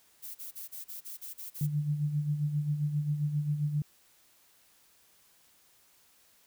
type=noise bursts; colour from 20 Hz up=violet; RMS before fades=-42 dBFS; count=9; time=0.22-1.67 s; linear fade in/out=20 ms; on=130 ms; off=35 ms
type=tone with tremolo; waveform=sine; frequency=148.2 Hz; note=D3; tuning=16 cents sharp; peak=-25 dBFS; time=1.61-3.82 s; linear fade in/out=2 ms; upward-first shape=sine; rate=7.5 Hz; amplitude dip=60%
effects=white hiss -64 dBFS RMS until 6.46 s